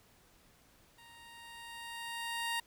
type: tone with level ramp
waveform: 15% pulse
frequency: 932 Hz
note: A#5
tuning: 1 cent flat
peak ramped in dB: -50 to -26 dBFS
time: 0.98-2.6 s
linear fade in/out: 5 ms
effects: pink hiss -65 dBFS RMS until 2.66 s